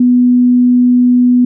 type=tone; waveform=sine; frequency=246.9 Hz; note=B3; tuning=in tune; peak=-5 dBFS; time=0-1.45 s; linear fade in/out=5 ms; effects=none